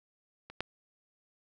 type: clicks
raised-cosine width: 0.3 ms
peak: -30 / -16 dBFS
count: 2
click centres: 0.5 / 0.606 s
effects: none